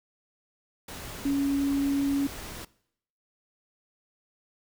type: tone in noise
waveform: sine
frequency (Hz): 279.2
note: C#4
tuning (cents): +13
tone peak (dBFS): -23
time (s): 1.25-2.27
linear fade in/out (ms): 5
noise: pink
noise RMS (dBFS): -40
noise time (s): 0.88-2.65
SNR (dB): +14
effects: noise-tail reverb RT60 0.7 s tail -21 dB re dry